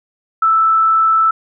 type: tone with frequency modulation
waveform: sine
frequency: 1318.5 Hz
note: E6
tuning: in tune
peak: -9 dBFS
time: 0.42-1.31 s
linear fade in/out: 5 ms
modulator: 39.6 Hz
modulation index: 0.26
effects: none